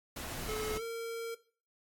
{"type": "noise", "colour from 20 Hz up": "pink", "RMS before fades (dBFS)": -41, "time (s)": [0.16, 0.78], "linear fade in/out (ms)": 5}
{"type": "tone with pitch glide", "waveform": "square", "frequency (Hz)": [431.3, 459.6], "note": ["A4", "A#4"], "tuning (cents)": [-35, -25], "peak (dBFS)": -37, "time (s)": [0.48, 1.35], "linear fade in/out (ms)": 10, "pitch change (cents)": 110, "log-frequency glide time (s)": [0.77, 0.82]}
{"effects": ["noise-tail reverb RT60 0.4 s tail -17 dB re dry", "AAC 64 kbps"]}